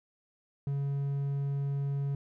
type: tone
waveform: triangle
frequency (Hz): 140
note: C#3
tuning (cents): +18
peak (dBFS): -27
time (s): 0.67-2.15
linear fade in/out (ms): 2
effects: none